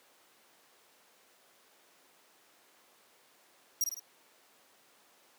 sawtooth tone with echo, 5700 Hz, F8, 34 cents sharp, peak -24 dBFS, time 3.81-3.84 s, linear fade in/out 2 ms, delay 52 ms, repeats 3, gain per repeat -5 dB, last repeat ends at 3.996 s, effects pink hiss -63 dBFS RMS until 5.38 s + high-pass 400 Hz 12 dB/octave

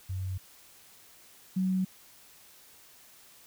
sine tone pair in turn, 93.7 / 187.18 Hz, F#2 / F#3, +22 / +20 cents, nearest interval octave, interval 1198 cents, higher second, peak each -31 / -25 dBFS, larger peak second, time 0.09-0.38 / 1.56-1.85 s, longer neither, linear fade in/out 10 ms, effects white hiss -56 dBFS RMS until 3.46 s

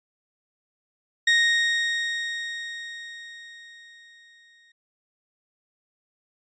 30% pulse tone with exponential decay, 1864.7 Hz, A#6, in tune, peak -13 dBFS, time 1.27-4.72 s, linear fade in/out 5 ms, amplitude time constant 750 ms, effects resampled to 16000 Hz

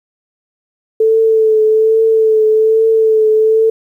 sine tone with vibrato, 440 Hz, A4, in tune, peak -7 dBFS, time 1-3.7 s, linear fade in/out 5 ms, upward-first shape triangle, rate 1.2 Hz, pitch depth 30 cents each way, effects 8-bit

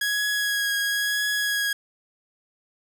sawtooth tone with vibrato, 1661.2 Hz, G#6, in tune, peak -19 dBFS, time 0.01-1.73 s, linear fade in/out 5 ms, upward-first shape triangle, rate 0.99 Hz, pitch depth 19 cents each way, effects none

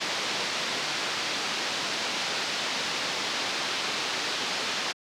white low-pass noise, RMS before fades -30 dBFS, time 0-4.93 s, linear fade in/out 20 ms, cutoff 5100 Hz, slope 24 dB/octave, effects high-pass 200 Hz 12 dB/octave

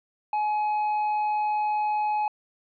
triangle tone with hard clipping, 845 Hz, G#5, 30 cents sharp, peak -24 dBFS, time 0.33-2.28 s, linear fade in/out 2 ms, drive 7 dB, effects resampled to 11025 Hz

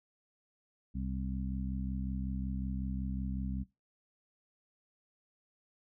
harmonic tone, 65.41 Hz, C2, in tune, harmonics 1 / 2 / 3 / 4, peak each -37 / -42 / -39 / -45 dBFS, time 0.94-3.64 s, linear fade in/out 20 ms, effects noise-tail reverb RT60 0.2 s tail -18 dB re dry

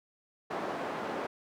white band-pass noise, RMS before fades -36 dBFS, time 0.5-1.27 s, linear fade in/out 10 ms, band 250 to 870 Hz, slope 12 dB/octave, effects none

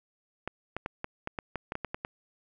clicks, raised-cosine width 0.5 ms, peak -18 dBFS, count 12, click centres 0.476 / 0.766 / 0.861 / 1.044 / 1.274 / 1.388 / 1.557 / 1.721 / 1.754 / 1.847 / 1.945 / 2.049 s, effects none

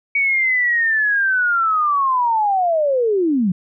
sine linear sweep, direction down, 2259 to 170.4 Hz, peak -14 dBFS, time 0.15-3.52 s, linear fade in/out 5 ms, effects none

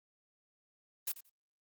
blue noise with echo, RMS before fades -35 dBFS, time 1.07-1.12 s, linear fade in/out 5 ms, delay 88 ms, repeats 2, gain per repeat -15 dB, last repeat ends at 1.296 s, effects Opus 32 kbps

